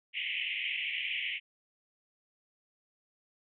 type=band-pass noise; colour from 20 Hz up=white; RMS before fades=-35 dBFS; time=0.13-1.4 s; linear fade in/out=50 ms; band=2000 to 3100 Hz; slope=96 dB/octave; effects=none